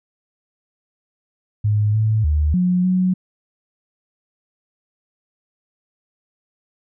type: tone with pitch steps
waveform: sine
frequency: 105.2 / 109.1 / 75 / 180.4 / 184.2 Hz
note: G#2 / A2 / D2 / F#3 / F#3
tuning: +23 / -14 / +37 / -44 / -7 cents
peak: -14 dBFS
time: 1.64-3.14 s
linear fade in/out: 10 ms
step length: 300 ms
effects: none